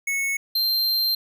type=tone pair in turn; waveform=square; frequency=2202 / 4157 Hz; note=C#7 / C8; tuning=-12 / -12 cents; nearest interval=major seventh; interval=1100 cents; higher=second; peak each=-23 / -20 dBFS; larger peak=second; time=0.07-0.37 / 0.55-1.15 s; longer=second; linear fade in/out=5 ms; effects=none